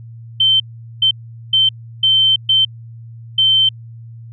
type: tone bursts at uneven times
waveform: sine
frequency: 3100 Hz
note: G7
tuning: 20 cents flat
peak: -9 dBFS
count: 6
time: 0.4-0.6 / 1.02-1.11 / 1.53-1.69 / 2.03-2.36 / 2.49-2.65 / 3.38-3.69 s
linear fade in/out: 5 ms
effects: added 115 Hz sine -32 dBFS peak until 4.32 s